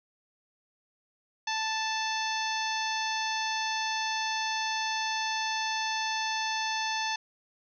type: harmonic tone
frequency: 880 Hz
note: A5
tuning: in tune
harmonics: 1 / 2 / 3 / 4 / 5 / 6 / 7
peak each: -32 / -35 / -37 / -38 / -39 / -40 / -40 dBFS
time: 1.47-7.16 s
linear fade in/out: 5 ms
effects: none